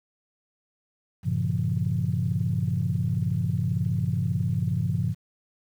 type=chord; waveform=sine; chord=G half-diminished seventh; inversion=none; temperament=equal with one note detuned; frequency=98 / 116.54 / 138.59 / 171.61 Hz; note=G2 / Bb2 / Db3 / F3; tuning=0 / 0 / 0 / -30 cents; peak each=-28 dBFS; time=1.23-5.15 s; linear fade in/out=50 ms; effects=tanh soft clip ceiling -13 dBFS + 9-bit